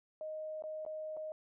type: tone with dropouts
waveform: sine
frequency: 622.3 Hz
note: D#5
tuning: in tune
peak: -39 dBFS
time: 0.21-1.32 s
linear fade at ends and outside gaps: 1 ms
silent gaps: 0.623-0.638 / 0.851-0.863 / 1.167-1.171 s
effects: none